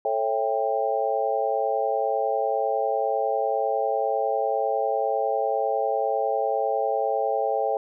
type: chord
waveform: sine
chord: A dominant seventh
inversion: none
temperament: just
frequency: 440 / 550 / 660 / 792 Hz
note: A4 / C#5 / E5 / G5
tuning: 0 / -14 / +2 / +18 cents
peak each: -28 / -27 / -28 / -26 dBFS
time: 0.05-7.77 s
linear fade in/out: 2 ms
effects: none